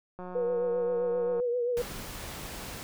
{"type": "click train", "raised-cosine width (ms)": 1, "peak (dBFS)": -28, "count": 220, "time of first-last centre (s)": [0.19, 1.4], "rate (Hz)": 181}
{"type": "tone with vibrato", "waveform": "sine", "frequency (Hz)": 484.8, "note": "B4", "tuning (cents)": -32, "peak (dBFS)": -26, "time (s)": [0.35, 1.82], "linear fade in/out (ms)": 5, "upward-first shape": "triangle", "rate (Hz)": 7.6, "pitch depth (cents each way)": 57}
{"type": "noise", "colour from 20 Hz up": "pink", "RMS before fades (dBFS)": -40, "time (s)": [1.77, 2.83], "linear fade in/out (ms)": 0}
{"effects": []}